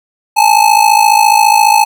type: ring-modulated tone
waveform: square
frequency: 860 Hz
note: A5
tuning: 40 cents flat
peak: -3 dBFS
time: 0.36-1.85 s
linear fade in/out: 20 ms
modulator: 27.3 Hz
effects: none